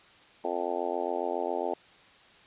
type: harmonic tone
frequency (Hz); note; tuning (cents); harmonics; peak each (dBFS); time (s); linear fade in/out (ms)
87.31; F2; 0; 3 / 4 / 5 / 6 / 7 / 8 / 9 / 10; -41 / -36 / -35 / -38 / -35 / -38 / -36 / -39; 0.44-1.74; 5
effects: white hiss -56 dBFS RMS until 2.46 s + resampled to 8000 Hz